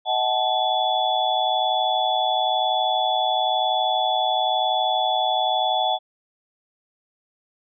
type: tone cluster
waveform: sine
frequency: 633 / 745 / 866 / 3426 Hz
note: D#5 / F#5 / A5 / A7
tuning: +30 / +12 / -28 / -47 cents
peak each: -27 / -22 / -25 / -25 dBFS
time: 0.05-5.99 s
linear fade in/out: 50 ms
effects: none